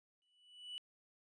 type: tone with exponential growth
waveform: triangle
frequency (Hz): 2960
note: F#7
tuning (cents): 0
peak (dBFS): -39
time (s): 0.22-0.78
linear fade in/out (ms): 0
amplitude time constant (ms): 120
effects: tanh soft clip ceiling -37 dBFS + resampled to 22050 Hz